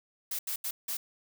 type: noise bursts at uneven times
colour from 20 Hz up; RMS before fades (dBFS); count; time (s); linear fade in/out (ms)
blue; -34; 4; 0.31-0.39 / 0.47-0.56 / 0.64-0.71 / 0.88-0.97; 5
effects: none